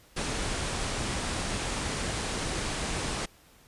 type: low-pass noise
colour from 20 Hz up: pink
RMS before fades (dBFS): -32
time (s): 0.16-3.26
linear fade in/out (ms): 10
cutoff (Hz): 10000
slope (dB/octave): 96
effects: pink hiss -58 dBFS RMS until 3.67 s + resampled to 32000 Hz